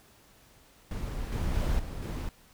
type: noise with level steps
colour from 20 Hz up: brown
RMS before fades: -34 / -30 / -28 / -37 / -33 dBFS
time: 0.91-2.29 s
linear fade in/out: 2 ms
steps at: 1.32 / 1.54 / 1.79 / 2.02 s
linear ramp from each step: 5 ms
effects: pink hiss -59 dBFS RMS until 2.53 s